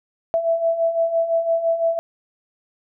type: beating tone pair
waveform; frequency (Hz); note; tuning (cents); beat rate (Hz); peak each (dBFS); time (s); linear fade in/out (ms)
sine; 659.3 / 665.2; E5 / E5; 0 / +16; 5.9; -24 / -18; 0.34-1.99; 0
effects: none